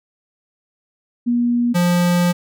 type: tone pair in turn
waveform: sine / square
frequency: 240 / 175.78 Hz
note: B3 / F3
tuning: -49 / +12 cents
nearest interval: perfect fourth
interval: 539 cents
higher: first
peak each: -14 dBFS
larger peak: neither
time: 1.26-1.74 / 1.74-2.33 s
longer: second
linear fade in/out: 20 ms
effects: none